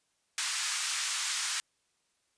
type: band-pass noise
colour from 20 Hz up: white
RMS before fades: -33 dBFS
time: 0.38-1.6 s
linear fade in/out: 0 ms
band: 1100 to 8800 Hz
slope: 24 dB/octave
effects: white hiss -75 dBFS RMS until 2.37 s + resampled to 22050 Hz